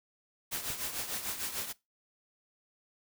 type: noise with tremolo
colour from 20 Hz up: white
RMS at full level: -34 dBFS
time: 0.51-1.73 s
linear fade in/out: 20 ms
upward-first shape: triangle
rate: 6.7 Hz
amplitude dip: 70%
type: click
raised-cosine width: 5 ms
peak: -34 dBFS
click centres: 0.703 s
effects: noise-tail reverb RT60 0.2 s tail -20 dB re dry